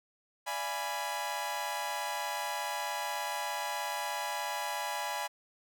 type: chord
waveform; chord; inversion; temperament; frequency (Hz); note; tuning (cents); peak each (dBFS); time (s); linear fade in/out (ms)
sawtooth; D diminished seventh; none; equal with one note detuned; 587.3 / 684.1 / 830.6 / 987.8; D5 / F5 / Ab5 / Cb6; 0 / -36 / 0 / 0; -39 / -39 / -33 / -34; 0.46-5.28; 20
effects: none